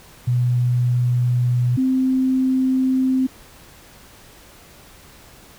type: tone pair in turn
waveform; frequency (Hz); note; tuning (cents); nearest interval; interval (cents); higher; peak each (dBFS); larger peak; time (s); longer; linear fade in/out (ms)
sine; 122.9 / 260.4; B2 / C4; -8 / -8; octave + minor second; 1300; second; -15; neither; 0.27-1.77 / 1.77-3.27; neither; 10
effects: pink hiss -46 dBFS RMS until 5.58 s